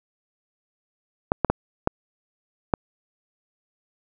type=clicks; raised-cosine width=1 ms; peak=-4 dBFS; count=5; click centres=1.319 / 1.447 / 1.5 / 1.874 / 2.738 s; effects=none